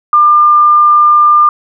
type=tone; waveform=sine; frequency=1199 Hz; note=D6; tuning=36 cents sharp; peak=-3 dBFS; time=0.13-1.49 s; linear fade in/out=2 ms; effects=none